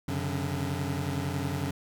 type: tone cluster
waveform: 25% pulse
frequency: 91.2 / 134.9 / 145.8 Hz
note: F#2 / C#3 / D3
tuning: -24 / -47 / -12 cents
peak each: -30 dBFS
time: 0.08-1.71 s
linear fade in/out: 5 ms
effects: none